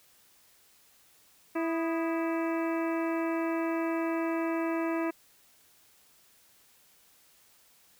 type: harmonic tone with a mistuned harmonic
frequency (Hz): 329.6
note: E4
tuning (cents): 0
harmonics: 1 / 2 / 3 / 4 / 5 / 6 / 7 / 8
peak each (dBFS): -29 / -35 / -39 / -41 / -43 / -45 / -46 / -47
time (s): 1.55-5.11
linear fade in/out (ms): 10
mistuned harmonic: 4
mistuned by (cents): -94
effects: white hiss -62 dBFS RMS until 7.99 s